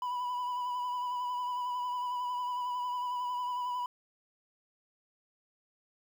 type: tone with vibrato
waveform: triangle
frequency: 987.8 Hz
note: B5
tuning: in tune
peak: -30 dBFS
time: 0.02-3.86 s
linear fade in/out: 2 ms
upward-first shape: sine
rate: 11 Hz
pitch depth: 26 cents each way
effects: 10-bit